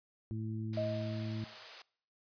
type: harmonic tone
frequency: 110 Hz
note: A2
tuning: in tune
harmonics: 1 / 2 / 3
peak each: -37 / -42 / -46 dBFS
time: 0.31-1.44 s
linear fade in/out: 0 ms
type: high-pass noise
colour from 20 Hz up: white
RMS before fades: -47 dBFS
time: 0.73-1.82 s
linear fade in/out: 2 ms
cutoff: 460 Hz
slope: 24 dB/octave
type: tone with exponential decay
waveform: sine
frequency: 629 Hz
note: D#5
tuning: 19 cents sharp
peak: -31 dBFS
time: 0.77-1.79 s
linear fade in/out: 5 ms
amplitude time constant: 220 ms
effects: noise-tail reverb RT60 0.6 s tail -24 dB re dry + resampled to 11025 Hz